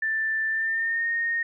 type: tone with pitch glide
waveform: sine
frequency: 1770 to 1850.5 Hz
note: A6 to A#6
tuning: +10 to -13 cents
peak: -23 dBFS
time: 0.02-1.43 s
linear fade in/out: 5 ms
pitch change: +77 cents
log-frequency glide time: 0.48-1.08 s
effects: none